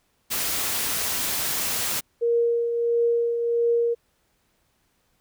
white noise, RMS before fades -26 dBFS, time 0.3-2.01 s, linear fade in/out 20 ms
sine tone with tremolo, 469.4 Hz, A#4, 12 cents sharp, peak -17 dBFS, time 2.21-3.95 s, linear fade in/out 20 ms, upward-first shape triangle, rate 1.5 Hz, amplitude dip 50%
effects pink hiss -68 dBFS RMS until 5.2 s

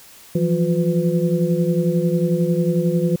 sine tone cluster, 166.5 / 177.6 / 355.9 / 503 Hz, E3 / F3 / F4 / B4, +18 / +29 / +33 / +32 cents, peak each -19 / -21 / -23 / -24 dBFS, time 0.35-3.16 s, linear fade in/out 5 ms, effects white hiss -45 dBFS RMS until 3.2 s

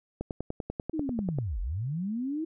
click train, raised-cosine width 2 ms, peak -19 dBFS, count 13, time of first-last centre 0.21-1.386 s, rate 10.2 Hz
sine linear two-way sweep, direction down then up, 329.4 to 39.41 to 329.4 Hz, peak -29 dBFS, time 0.93-2.45 s, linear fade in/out 10 ms, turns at 1.6 s
effects none

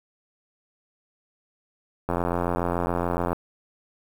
click train, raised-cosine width 1 ms, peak -11 dBFS, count 109, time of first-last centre 2.09-3.33 s, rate 87.1 Hz, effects 7-bit

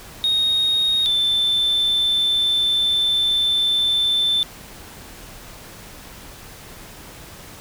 sine tone pair in turn, 3732 / 3540 Hz, A#7 / A7, +1 / +10 cents, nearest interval minor second, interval 91 cents, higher first, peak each -14 dBFS, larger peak neither, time 0.24-1.06 / 1.06-4.43 s, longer second, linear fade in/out 0 ms, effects tanh soft clip ceiling -14 dBFS + pink hiss -40 dBFS RMS until 7.6 s

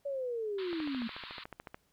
sine linear sweep, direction down, 572 to 219.6 Hz, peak -33 dBFS, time 0.05-1.08 s, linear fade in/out 10 ms
white band-pass noise, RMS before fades -47 dBFS, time 0.58-1.44 s, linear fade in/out 5 ms, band 960 to 4400 Hz, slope 96 dB/octave
click train, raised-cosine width 0.5 ms, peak -28 dBFS, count 15, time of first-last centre 0.73-1.744 s, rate 13.8 Hz
effects pink hiss -73 dBFS RMS until 1.92 s

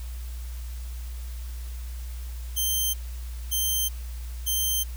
5% pulse tone bursts, 3136 Hz, G7, in tune, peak -15 dBFS, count 3, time 2.56-4.84 s, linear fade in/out 20 ms, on 380 ms, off 570 ms, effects added 60 Hz sine -32 dBFS peak until 4.96 s + white hiss -49 dBFS RMS until 4.96 s

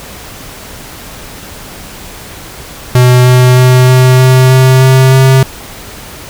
square tone with pitch steps, 125 / 126.01 / 127.04 / 128.07 / 129.11 / 130.16 / 131.21 / 132.28 Hz, B2 / B2 / B2 / C3 / C3 / C3 / C3 / C3, +21 / +35 / +49 / -37 / -23 / -9 / +5 / +19 cents, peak -3 dBFS, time 2.95-5.43 s, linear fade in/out 2 ms, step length 310 ms, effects pink hiss -28 dBFS RMS until 6.29 s

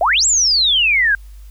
sine exponential two-way sweep, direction up then down, 618 to 7780 to 1556 Hz, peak -11 dBFS, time 0.01-1.15 s, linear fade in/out 2 ms, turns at 0.26 s, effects added 50 Hz sine -34 dBFS peak until 1.5 s + white hiss -54 dBFS RMS until 1.5 s

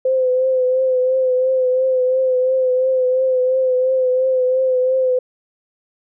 sine tone with vibrato, 514 Hz, C5, 31 cents flat, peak -13 dBFS, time 0.05-5.19 s, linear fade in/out 5 ms, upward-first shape triangle, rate 2.9 Hz, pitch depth 39 cents each way, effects none

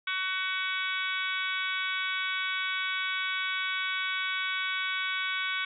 harmonic tone, 375 Hz, F#4, 23 cents sharp, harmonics 3 / 4 / 5 / 6 / 7 / 8 / 9 / 10, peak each -38 / -33 / -44 / -33 / -42 / -44 / -37 / -42 dBFS, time 0.07-5.65 s, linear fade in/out 5 ms, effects none

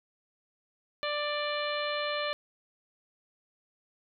harmonic tone, 590 Hz, D5, 8 cents sharp, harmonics 1 / 2 / 3 / 4 / 5 / 6 / 7, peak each -33 / -36 / -38 / -39 / -40 / -41 / -41 dBFS, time 1.03-2.33 s, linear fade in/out 0 ms, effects none

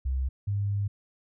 sine tone pair in turn, 65.41 / 101.09 Hz, C2 / G#2, 0 / -46 cents, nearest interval minor sixth, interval 754 cents, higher second, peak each -25 dBFS, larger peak neither, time 0.05-0.29 / 0.47-0.88 s, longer second, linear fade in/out 10 ms, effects none

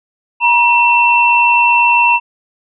sine tone pair together, 953 / 2695 Hz, A#5 / E7, +38 / +38 cents, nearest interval octave + tritone, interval 1800 cents, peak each -10 dBFS, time 0.4-2.2 s, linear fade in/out 50 ms, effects none

